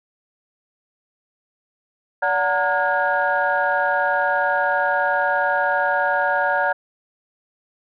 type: tone cluster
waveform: sine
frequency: 576 / 739 / 916 / 1431 / 1644 Hz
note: D5 / F#5 / A#5 / F6 / G#6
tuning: -34 / -2 / -31 / +42 / -18 cents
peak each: -23 dBFS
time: 2.22-6.73 s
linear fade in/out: 10 ms
effects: tanh soft clip ceiling -7 dBFS